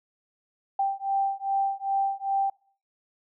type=beating tone pair; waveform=sine; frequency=784 / 786.5 Hz; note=G5 / G5; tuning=0 / +6 cents; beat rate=2.5 Hz; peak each=-27 dBFS; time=0.79-2.5 s; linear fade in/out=5 ms; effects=noise-tail reverb RT60 0.5 s tail -25 dB re dry